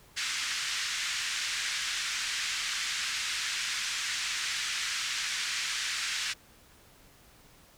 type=band-pass noise; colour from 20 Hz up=pink; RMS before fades=-33 dBFS; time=0.16-6.34 s; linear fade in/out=20 ms; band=1600 to 7400 Hz; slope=24 dB/octave; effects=pink hiss -58 dBFS RMS until 7.77 s